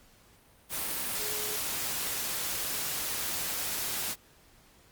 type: tone in noise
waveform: sine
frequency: 424.1 Hz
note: G#4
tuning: 36 cents sharp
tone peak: -41 dBFS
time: 1.17-1.59 s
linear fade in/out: 50 ms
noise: white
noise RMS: -33 dBFS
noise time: 0.69-4.16 s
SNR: -11 dB
effects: pink hiss -60 dBFS RMS until 4.91 s + Opus 48 kbps